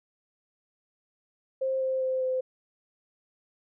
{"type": "tone with pitch steps", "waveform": "sine", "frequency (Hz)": [528, 523.7, 519.5, 515.3], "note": ["C5", "C5", "C5", "C5"], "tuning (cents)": [16, 1, -12, -27], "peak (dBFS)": -25, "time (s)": [1.61, 2.41], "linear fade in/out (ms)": 10, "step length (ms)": 200, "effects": []}